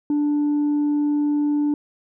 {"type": "tone with tanh clipping", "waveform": "sine", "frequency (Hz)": 293.7, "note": "D4", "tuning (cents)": 0, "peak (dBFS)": -18, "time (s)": [0.1, 1.74], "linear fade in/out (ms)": 2, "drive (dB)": 1, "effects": []}